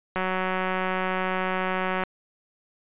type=click train; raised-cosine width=0.5 ms; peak=-12 dBFS; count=350; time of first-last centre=0.16-2.036 s; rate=186 Hz; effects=resampled to 8000 Hz